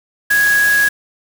sine tone in noise, 1661.2 Hz, G#6, in tune, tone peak -10 dBFS, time 0.3-0.89 s, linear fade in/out 10 ms, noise white, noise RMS -23 dBFS, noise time 0.3-0.89 s, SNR +10 dB, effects none

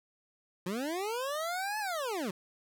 25% pulse linear two-way sweep, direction up then down, 169.5 to 872 to 170.2 Hz, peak -29 dBFS, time 0.66-2.31 s, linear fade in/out 5 ms, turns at 1.79 s, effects none

